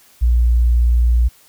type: tone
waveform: sine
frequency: 59.3 Hz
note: A#1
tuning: 30 cents sharp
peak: -10 dBFS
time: 0.21-1.29 s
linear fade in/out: 20 ms
effects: white hiss -50 dBFS RMS until 1.48 s